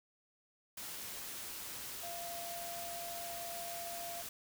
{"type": "tone in noise", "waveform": "sine", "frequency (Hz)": 688, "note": "F5", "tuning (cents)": -26, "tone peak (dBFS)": -44, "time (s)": [2.03, 4.22], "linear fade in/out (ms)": 5, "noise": "white", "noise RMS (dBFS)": -45, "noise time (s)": [0.77, 4.29], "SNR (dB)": -2, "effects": []}